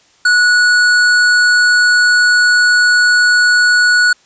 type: tone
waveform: square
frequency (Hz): 1466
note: F#6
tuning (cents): -16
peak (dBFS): -8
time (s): 0.25-4.13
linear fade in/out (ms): 5
effects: white hiss -50 dBFS RMS until 4.25 s + resampled to 16000 Hz